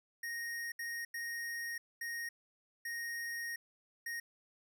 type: tone bursts at uneven times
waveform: square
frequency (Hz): 1864.7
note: A#6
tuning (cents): 0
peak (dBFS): -39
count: 6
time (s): 0.23-0.72 / 0.79-1.05 / 1.14-1.78 / 2.01-2.29 / 2.85-3.56 / 4.06-4.2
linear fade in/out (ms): 5
effects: none